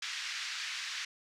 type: band-pass noise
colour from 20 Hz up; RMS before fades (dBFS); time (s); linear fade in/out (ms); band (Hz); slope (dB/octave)
pink; -39; 0.02-1.05; 5; 1600 to 6000; 24
effects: none